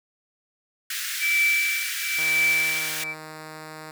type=high-pass noise; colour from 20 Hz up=pink; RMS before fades=-30 dBFS; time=0.9-3.04 s; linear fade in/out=5 ms; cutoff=1500 Hz; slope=48 dB/octave
type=tone with tremolo; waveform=sine; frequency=2322 Hz; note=D7; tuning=20 cents flat; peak=-17 dBFS; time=1.19-3.15 s; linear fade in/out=50 ms; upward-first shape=triangle; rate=0.99 Hz; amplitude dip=95%
type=tone; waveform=5% pulse; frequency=156.2 Hz; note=D#3; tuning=7 cents sharp; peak=-26 dBFS; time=2.18-3.91 s; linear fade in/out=2 ms
effects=none